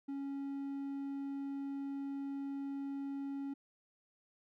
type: tone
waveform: triangle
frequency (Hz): 277.2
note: C#4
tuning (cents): 0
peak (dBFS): -36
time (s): 0.08-3.54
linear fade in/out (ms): 10
effects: none